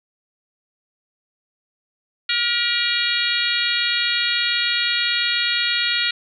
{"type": "harmonic tone with a mistuned harmonic", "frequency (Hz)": 474.2, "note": "A#4", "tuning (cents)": 30, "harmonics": [3, 4, 5, 6, 7, 8, 9], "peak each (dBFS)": [-26, -26, -26, -26, -26, -26, -26], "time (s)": [2.29, 6.11], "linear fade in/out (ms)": 5, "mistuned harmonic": 4, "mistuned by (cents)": 21, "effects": []}